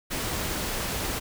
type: noise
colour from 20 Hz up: pink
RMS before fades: -30 dBFS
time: 0.1-1.2 s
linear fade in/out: 20 ms
effects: none